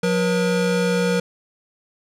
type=tone pair together; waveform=square; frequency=179.8 / 479.2 Hz; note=F#3 / A#4; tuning=-49 / +48 cents; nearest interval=octave + perfect fourth; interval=1697 cents; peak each=-21 dBFS; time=0.03-1.2 s; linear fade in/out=5 ms; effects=low-pass 9000 Hz 12 dB/octave